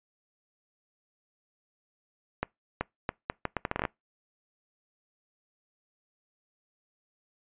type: accelerating click train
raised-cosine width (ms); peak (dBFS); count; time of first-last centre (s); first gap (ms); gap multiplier
0.5; -13; 13; 2.43-3.852; 380; 0.74
effects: noise-tail reverb RT60 0.2 s tail -25 dB re dry + resampled to 8000 Hz

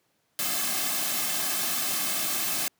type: noise with comb filter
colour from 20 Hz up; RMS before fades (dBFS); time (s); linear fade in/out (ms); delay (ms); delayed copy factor
white; -28; 0.39-2.68; 0; 2.1; -0.7
effects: pink hiss -71 dBFS RMS until 2.79 s + high-pass 150 Hz 12 dB/octave

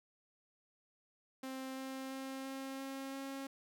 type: tone with pitch steps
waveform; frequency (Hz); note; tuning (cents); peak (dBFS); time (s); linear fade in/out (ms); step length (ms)
sawtooth; 263.4 / 265.1 / 266.8 / 268.5 / 270.2 / 271.9; C4 / C4 / C4 / C4 / C#4 / C#4; +12 / +23 / +34 / +45 / -44 / -33; -38; 1.43-3.47; 5; 340
effects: none

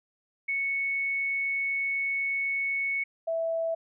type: tone pair in turn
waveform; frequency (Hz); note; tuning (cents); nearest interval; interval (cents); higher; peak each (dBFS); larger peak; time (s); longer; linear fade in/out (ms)
sine; 2213 / 657.9; C#7 / E5; -3 / -4; octave + major sixth; 2101; first; -26; neither; 0.48-3.04 / 3.27-3.75; first; 10
effects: none

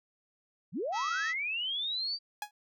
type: linear sweep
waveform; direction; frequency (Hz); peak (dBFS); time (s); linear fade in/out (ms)
sine; up; 121.7 to 4697; -31; 0.72-2.19; 50
type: harmonic tone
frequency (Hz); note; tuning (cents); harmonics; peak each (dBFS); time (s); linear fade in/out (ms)
651; E5; -22; 2 / 3 / 4 / 5 / 6 / 7 / 8 / 9 / 10; -37 / -41 / -43 / -45 / -47 / -48 / -49 / -50 / -51; 0.92-1.34; 50
type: tone with exponential decay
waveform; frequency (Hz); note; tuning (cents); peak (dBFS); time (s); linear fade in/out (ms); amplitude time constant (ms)
sawtooth; 834; G#5; +7; -27; 2.42-2.51; 2; 19
effects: none

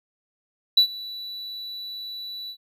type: tone with ADSR envelope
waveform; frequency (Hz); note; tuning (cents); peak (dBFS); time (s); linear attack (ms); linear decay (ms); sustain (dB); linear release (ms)
triangle; 3951; B7; 0; -8; 0.77-2.57; 6; 90; -23; 74
effects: tanh soft clip ceiling -8 dBFS

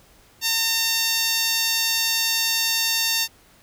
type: tone with band-pass filter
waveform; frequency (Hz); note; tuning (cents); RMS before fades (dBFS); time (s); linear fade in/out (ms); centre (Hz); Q
10% pulse; 910; A#5; -42; -22; 0.41-3.28; 50; 8800; 0.61
effects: pink hiss -54 dBFS RMS until 3.62 s

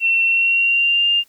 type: tone with pitch glide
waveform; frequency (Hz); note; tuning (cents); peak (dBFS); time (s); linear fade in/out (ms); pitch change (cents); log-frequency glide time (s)
sine; 2707 to 2804; E7 to F7; +45 to +6; -13; 0-1.24; 50; +61; 0.25-1.08
effects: white hiss -56 dBFS RMS until 1.28 s

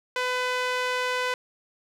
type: tone with band-pass filter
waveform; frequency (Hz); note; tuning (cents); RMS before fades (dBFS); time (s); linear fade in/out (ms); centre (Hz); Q
sawtooth; 502; B4; +28; -27; 0.16-1.34; 2; 1900; 0.7
effects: 9-bit

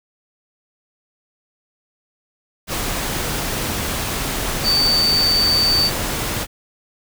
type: tone in noise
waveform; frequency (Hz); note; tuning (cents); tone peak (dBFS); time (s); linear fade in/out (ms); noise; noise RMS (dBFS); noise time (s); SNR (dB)
sine; 4579; D8; -45; -14; 4.63-5.91; 50; pink; -23; 2.67-6.47; +6
effects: none

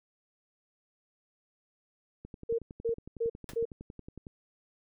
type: click train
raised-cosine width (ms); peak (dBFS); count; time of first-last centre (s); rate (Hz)
3; -31; 23; 2.25-4.268; 10.9
type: tone bursts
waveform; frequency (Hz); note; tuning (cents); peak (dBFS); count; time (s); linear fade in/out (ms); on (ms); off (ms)
sine; 461; A#4; -19; -27; 4; 2.49-3.654; 10; 96; 260
type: noise with exponential decay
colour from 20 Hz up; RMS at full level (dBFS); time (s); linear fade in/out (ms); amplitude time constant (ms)
pink; -39; 3.49-3.58; 0; 19
effects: none

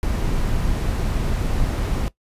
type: noise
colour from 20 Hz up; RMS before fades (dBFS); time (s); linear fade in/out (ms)
brown; -21; 0.03-2.08; 0
effects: noise-tail reverb RT60 0.1 s tail -18 dB re dry + resampled to 32000 Hz

